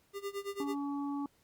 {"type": "tone with tremolo", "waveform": "square", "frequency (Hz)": 400, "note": "G4", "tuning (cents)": 35, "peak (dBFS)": -35, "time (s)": [0.13, 0.76], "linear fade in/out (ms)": 50, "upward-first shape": "sine", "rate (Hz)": 9, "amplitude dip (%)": 90}
{"type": "harmonic tone", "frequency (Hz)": 283.4, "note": "C#4", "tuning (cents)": 38, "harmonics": [1, 3, 4], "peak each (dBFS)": [-34, -44, -46], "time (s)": [0.6, 1.26], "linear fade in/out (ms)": 2}
{"effects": ["pink hiss -70 dBFS RMS until 1.43 s", "Opus 48 kbps"]}